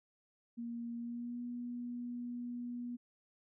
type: tone with pitch glide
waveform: sine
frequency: 235 to 242.2 Hz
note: A#3 to B3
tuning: +14 to -34 cents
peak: -39 dBFS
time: 0.57-2.97 s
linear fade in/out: 20 ms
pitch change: +52 cents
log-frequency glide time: 0.97-1.41 s
effects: none